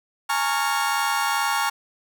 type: chord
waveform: 35% pulse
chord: Bb minor seventh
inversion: third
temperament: equal with one note detuned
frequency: 830.6 / 913.1 / 1108.7 / 1396.9 Hz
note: Ab5 / Bb5 / Db6 / F6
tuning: 0 / -36 / 0 / 0 cents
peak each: -25 dBFS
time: 0.29-1.7 s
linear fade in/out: 10 ms
effects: none